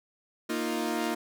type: chord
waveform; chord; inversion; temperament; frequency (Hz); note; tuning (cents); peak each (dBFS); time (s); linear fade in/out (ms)
sawtooth; Bb suspended fourth; none; equal; 233.1 / 311.1 / 349.2; Bb3 / Eb4 / F4; 0 / 0 / 0; -29; 0.49-1.15; 10
effects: none